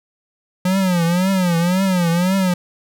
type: tone with vibrato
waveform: square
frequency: 180 Hz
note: F#3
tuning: 47 cents flat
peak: -15 dBFS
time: 0.65-2.54 s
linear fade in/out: 5 ms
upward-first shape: triangle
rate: 1.9 Hz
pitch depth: 150 cents each way
effects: none